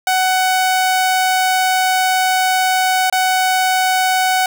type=tone with dropouts; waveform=sawtooth; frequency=747 Hz; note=F#5; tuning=16 cents sharp; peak=-9 dBFS; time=0.07-4.46 s; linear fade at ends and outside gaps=2 ms; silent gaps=3.099-3.125 s; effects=none